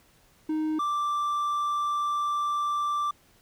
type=tone pair in turn; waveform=triangle; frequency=311.1 / 1174.6 Hz; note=D#4 / D6; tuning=0 / 0 cents; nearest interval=octave + major seventh; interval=2300 cents; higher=second; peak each=-23 / -23 dBFS; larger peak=neither; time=0.49-0.79 / 0.79-3.11 s; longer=second; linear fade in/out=5 ms; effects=pink hiss -61 dBFS RMS until 3.41 s